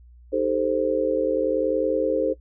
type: chord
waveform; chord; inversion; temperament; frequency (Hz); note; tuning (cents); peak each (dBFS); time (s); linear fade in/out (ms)
sine; A half-diminished seventh; second; equal with one note detuned; 311.1 / 392 / 442.5 / 523.3; Eb4 / G4 / A4 / C5; 0 / 0 / +10 / 0; -27 / -29 / -24 / -23; 0.32-2.34; 20
effects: noise-tail reverb RT60 0.1 s tail -18 dB re dry + added 60 Hz sine -46 dBFS peak until 2.4 s